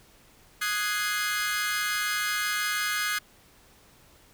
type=chord; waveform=sawtooth; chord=Ab dominant seventh; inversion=second; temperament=equal; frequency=1244.5 / 1480 / 1661.2 / 2093 Hz; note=Eb6 / Gb6 / Ab6 / C7; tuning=0 / 0 / 0 / 0 cents; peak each=-29 / -29 / -27 / -29 dBFS; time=0.61-3.19 s; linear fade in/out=10 ms; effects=pink hiss -57 dBFS RMS until 4.33 s